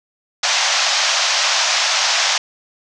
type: band-pass noise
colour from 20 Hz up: white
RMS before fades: -17 dBFS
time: 0.43-2.38 s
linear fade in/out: 5 ms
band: 610 to 6400 Hz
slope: 48 dB/octave
effects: none